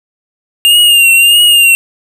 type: tone with vibrato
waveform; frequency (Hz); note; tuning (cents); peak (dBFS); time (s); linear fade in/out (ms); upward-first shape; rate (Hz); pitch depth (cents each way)
square; 2805; F7; +7; -4; 0.65-1.75; 0; triangle; 1.6; 61
effects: none